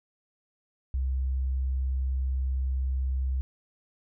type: tone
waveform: sine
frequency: 65.41 Hz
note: C2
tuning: in tune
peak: -25 dBFS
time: 0.94-3.41 s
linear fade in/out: 0 ms
effects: none